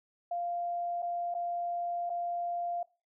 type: tone with dropouts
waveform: sine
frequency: 696 Hz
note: F5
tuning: 6 cents flat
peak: -31 dBFS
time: 0.31-2.83 s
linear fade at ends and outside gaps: 5 ms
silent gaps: 1.022-1.026 / 1.342-1.348 / 2.096-2.1 s
effects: noise-tail reverb RT60 0.3 s tail -21 dB re dry